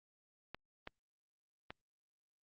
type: clicks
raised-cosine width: 0.3 ms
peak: -28 dBFS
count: 3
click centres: 0.546 / 0.874 / 1.705 s
effects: low-pass 4000 Hz 12 dB/octave + Opus 48 kbps